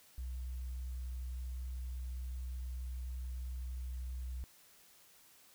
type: tone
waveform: sine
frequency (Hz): 62.7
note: B1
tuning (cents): +27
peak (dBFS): -37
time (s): 0.18-4.44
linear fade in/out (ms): 0
effects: tanh soft clip ceiling -36 dBFS + white hiss -63 dBFS RMS until 5.54 s